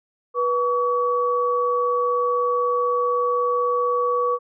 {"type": "tone pair together", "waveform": "sine", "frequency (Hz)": [488.8, 1134], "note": ["B4", "C#6"], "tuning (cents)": [-18, 39], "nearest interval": "octave + minor third", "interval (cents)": 1457, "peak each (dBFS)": -21, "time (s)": [0.34, 4.39], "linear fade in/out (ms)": 50, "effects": []}